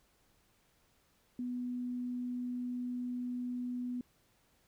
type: tone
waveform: sine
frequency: 246.9 Hz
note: B3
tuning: in tune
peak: -35 dBFS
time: 1.39-4.01 s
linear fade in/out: 2 ms
effects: pink hiss -71 dBFS RMS until 4.67 s